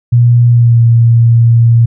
sine tone with pitch glide, 120 to 116.58 Hz, B2 to A#2, -49 to +1 cents, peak -3 dBFS, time 0.12-1.86 s, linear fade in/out 10 ms, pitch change -50 cents, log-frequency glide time 0.48-0.82 s, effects none

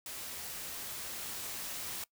white noise with level ramp, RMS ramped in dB -43 to -40 dBFS, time 0.06-2.04 s, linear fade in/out 2 ms, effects noise-tail reverb RT60 0.1 s tail -22 dB re dry

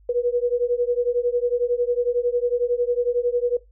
sine beating tone pair, 480 / 491 Hz, B4 / B4, -49 / -10 cents, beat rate 11 Hz, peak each -22 dBFS, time 0.09-3.57 s, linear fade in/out 5 ms, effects noise-tail reverb RT60 0.2 s tail -19 dB re dry + added 50 Hz sine -50 dBFS peak until 3.71 s

